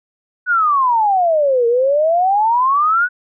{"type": "exponential two-way sweep", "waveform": "sine", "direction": "down then up", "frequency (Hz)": [1500, 460, 1500], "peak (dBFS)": -11, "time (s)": [0.46, 3.09], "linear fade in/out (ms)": 50, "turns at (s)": 1.67, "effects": []}